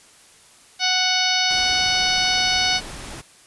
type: harmonic tone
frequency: 740 Hz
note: F#5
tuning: in tune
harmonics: 1 / 2 / 3 / 4 / 5 / 6 / 7 / 8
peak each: -26 / -27 / -25 / -25 / -25 / -24 / -26 / -29 dBFS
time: 0.79-2.81 s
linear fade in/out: 50 ms
type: noise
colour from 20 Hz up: pink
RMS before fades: -35 dBFS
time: 1.49-3.22 s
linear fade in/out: 20 ms
effects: white hiss -50 dBFS RMS until 3.46 s + resampled to 24000 Hz